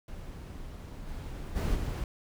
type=noise with level steps; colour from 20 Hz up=brown; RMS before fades=-42 / -39 / -29 / -33 dBFS; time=0.08-2.04 s; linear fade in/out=2 ms; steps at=1.07 / 1.55 / 1.74 s; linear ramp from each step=20 ms; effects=none